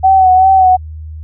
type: tone with vibrato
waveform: sine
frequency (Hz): 754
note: F#5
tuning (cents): +32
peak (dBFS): -4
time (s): 0.03-0.77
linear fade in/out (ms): 20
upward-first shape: sine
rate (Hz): 2.6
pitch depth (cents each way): 36
effects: added 78 Hz sine -24 dBFS peak until 1.23 s